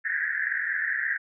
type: band-pass noise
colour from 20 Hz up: pink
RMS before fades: -28 dBFS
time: 0.04-1.18 s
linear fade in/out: 20 ms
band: 1600 to 1900 Hz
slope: 96 dB/octave
effects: none